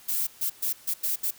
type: noise bursts at uneven times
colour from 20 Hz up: violet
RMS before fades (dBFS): -27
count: 6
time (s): 0.08-0.27 / 0.41-0.5 / 0.62-0.73 / 0.87-0.94 / 1.03-1.16 / 1.23-1.31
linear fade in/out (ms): 10
effects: white hiss -52 dBFS RMS until 1.38 s